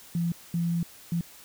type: tone bursts at uneven times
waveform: sine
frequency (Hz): 169.9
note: F3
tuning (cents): -47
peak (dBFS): -24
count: 3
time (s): 0.15-0.32 / 0.54-0.83 / 1.12-1.21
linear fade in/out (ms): 2
effects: white hiss -50 dBFS RMS until 1.44 s